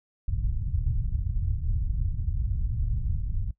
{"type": "low-pass noise", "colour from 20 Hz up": "pink", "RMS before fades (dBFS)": -27, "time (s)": [0.28, 3.51], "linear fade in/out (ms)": 5, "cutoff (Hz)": 110, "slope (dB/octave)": 24, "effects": ["noise-tail reverb RT60 0.1 s tail -20 dB re dry"]}